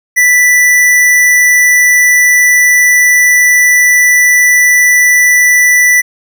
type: tone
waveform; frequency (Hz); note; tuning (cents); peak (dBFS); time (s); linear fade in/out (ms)
square; 1975.5; B6; 0; -5; 0.16-6.02; 20
effects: none